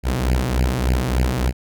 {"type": "beating tone pair", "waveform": "sawtooth", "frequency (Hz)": [61.2, 64.6], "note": ["B1", "C2"], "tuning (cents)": [-15, -21], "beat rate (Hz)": 3.4, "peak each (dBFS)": -16, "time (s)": [0.03, 1.53], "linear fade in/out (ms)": 50, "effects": []}